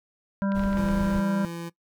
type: harmonic tone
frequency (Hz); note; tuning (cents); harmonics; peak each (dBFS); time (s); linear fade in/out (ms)
197.1; G3; +10; 1 / 3 / 5 / 7 / 8; -23 / -33 / -37 / -40 / -41; 0.42-1.45; 0
type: clicks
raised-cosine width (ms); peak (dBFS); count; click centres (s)
0.3; -24; 6; 0.52 / 0.595 / 0.637 / 0.73 / 0.772 / 0.887
type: noise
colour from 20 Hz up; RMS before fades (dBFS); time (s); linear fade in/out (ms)
brown; -32; 0.54-1.21; 20
type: tone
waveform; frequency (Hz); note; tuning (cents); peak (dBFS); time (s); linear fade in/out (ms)
25% pulse; 169.1; E3; +44; -29; 0.76-1.7; 20
effects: noise-tail reverb RT60 0.1 s tail -20 dB re dry